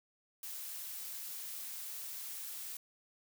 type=noise; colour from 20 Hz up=blue; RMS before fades=-44 dBFS; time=0.43-2.77 s; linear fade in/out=2 ms; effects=none

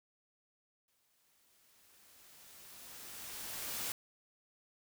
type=noise with exponential growth; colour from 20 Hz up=white; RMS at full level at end=-38 dBFS; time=0.88-3.92 s; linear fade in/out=2 ms; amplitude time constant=660 ms; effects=none

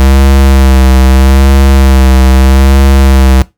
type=tone with vibrato; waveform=square; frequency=66.5 Hz; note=C2; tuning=29 cents sharp; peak=-3 dBFS; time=0-3.42 s; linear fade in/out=0 ms; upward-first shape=sine; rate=0.79 Hz; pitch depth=34 cents each way; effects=noise-tail reverb RT60 0.2 s tail -19 dB re dry

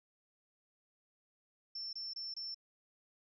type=tone bursts; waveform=sine; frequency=5380 Hz; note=E8; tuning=34 cents sharp; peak=-40 dBFS; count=4; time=1.75-2.545 s; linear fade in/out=5 ms; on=180 ms; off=25 ms; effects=none

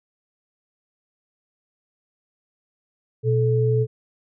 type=tone pair together; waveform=sine; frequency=121.7 / 434.4 Hz; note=B2 / A4; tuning=-25 / -22 cents; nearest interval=octave + minor seventh; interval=2203 cents; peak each=-18 / -21 dBFS; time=3.23-3.87 s; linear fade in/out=50 ms; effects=none

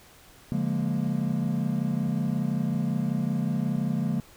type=chord; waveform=triangle; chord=Bb dominant seventh; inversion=first; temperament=equal with one note detuned; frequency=143.06 / 174.61 / 207.7 / 233.1 Hz; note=D3 / F3 / Ab3 / Bb3; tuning=-45 / 0 / 0 / 0 cents; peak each=-28 dBFS; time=0.52-4.2 s; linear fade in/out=0 ms; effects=pink hiss -53 dBFS RMS until 4.36 s

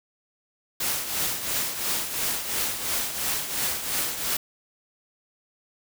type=noise with tremolo; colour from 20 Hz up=white; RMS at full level=-25 dBFS; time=0.8-4.37 s; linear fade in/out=5 ms; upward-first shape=triangle; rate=2.9 Hz; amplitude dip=65%; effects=none

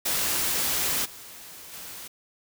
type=noise with level steps; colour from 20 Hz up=white; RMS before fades=-26 / -44 / -40 dBFS; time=0.05-2.08 s; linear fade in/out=10 ms; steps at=1.04 / 1.72 s; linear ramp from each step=20 ms; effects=none

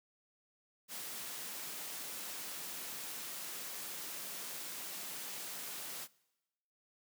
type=high-pass noise; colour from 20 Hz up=white; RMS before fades=-44 dBFS; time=0.88-6.08 s; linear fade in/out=50 ms; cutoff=140 Hz; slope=24 dB/octave; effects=noise-tail reverb RT60 1.0 s tail -23 dB re dry

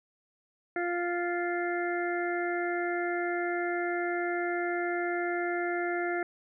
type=harmonic tone; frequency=349.2 Hz; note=F4; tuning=in tune; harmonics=1 / 2 / 4 / 5 / 6; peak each=-31 / -34 / -37 / -38 / -39 dBFS; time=0.76-6.23 s; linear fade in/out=2 ms; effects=none

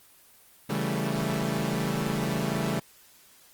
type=chord; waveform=sawtooth; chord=A dominant seventh; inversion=first; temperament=equal; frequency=138.59 / 164.81 / 196 / 220 Hz; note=C#3 / E3 / G3 / A3; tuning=0 / 0 / 0 / 0 cents; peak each=-28 dBFS; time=0.69-2.8 s; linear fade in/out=10 ms; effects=white hiss -56 dBFS RMS until 3.53 s + Opus 24 kbps

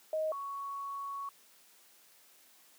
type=tone pair in turn; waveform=sine; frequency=627 / 1114.2 Hz; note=D#5 / C#6; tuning=+13 / +9 cents; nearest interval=minor seventh; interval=996 cents; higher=second; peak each=-30 / -37 dBFS; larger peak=first; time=0.13-0.32 / 0.32-1.29 s; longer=second; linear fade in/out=2 ms; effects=white hiss -62 dBFS RMS until 2.78 s + high-pass 200 Hz 12 dB/octave

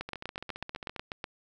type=two click trains; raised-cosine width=0.3 ms; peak=-23 / -19 dBFS; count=14 / 11; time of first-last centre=0.09-0.962 / 0.01-1.242 s; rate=14.9 / 8.12 Hz; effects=none

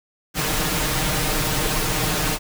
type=noise with comb filter; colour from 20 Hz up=pink; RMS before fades=-22 dBFS; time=0.34-2.39 s; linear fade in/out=50 ms; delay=6.5 ms; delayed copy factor=+0.75; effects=none

